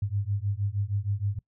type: beating tone pair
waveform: sine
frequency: 98 / 104.4 Hz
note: G2 / G#2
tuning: 0 / +10 cents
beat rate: 6.4 Hz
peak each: -29 dBFS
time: 0.02-1.39 s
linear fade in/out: 5 ms
effects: noise-tail reverb RT60 0.1 s tail -23 dB re dry